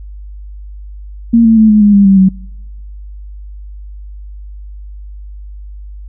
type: tone with pitch steps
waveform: sine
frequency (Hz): 231.4 / 224.8 / 218.4 / 212.2 / 206.2 / 200.3 / 194.58 / 189.04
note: A#3 / A3 / A3 / G#3 / G#3 / G3 / G3 / F#3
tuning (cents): -13 / +37 / -13 / +38 / -12 / +38 / -13 / +37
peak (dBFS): -3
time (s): 1.33-2.29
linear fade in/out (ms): 10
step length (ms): 120
effects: noise-tail reverb RT60 1.0 s tail -26 dB re dry + added 50 Hz sine -26 dBFS peak until 6.08 s